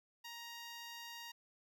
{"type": "tone", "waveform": "10% pulse", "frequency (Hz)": 938, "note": "A#5", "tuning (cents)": 11, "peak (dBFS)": -39, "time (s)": [0.24, 1.32], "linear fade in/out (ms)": 10, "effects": []}